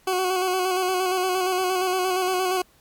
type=tone with vibrato; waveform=20% pulse; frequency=370 Hz; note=F#4; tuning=in tune; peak=-16 dBFS; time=0.07-2.62 s; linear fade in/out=5 ms; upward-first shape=square; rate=8.6 Hz; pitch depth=30 cents each way; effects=pink hiss -58 dBFS RMS until 2.8 s + MP3 96 kbps